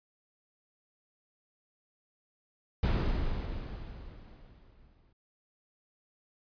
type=noise with exponential decay; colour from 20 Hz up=brown; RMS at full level=-25 dBFS; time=2.83-5.13 s; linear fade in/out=5 ms; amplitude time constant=500 ms; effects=resampled to 11025 Hz